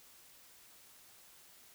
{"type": "silence", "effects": ["white hiss -60 dBFS RMS until 1.74 s"]}